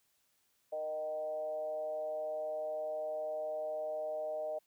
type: tone with frequency modulation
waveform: sine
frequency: 618 Hz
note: D#5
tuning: 12 cents flat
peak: -35 dBFS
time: 0.72-4.59 s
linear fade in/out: 10 ms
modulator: 152 Hz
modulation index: 0.56
effects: white hiss -75 dBFS RMS until 4.66 s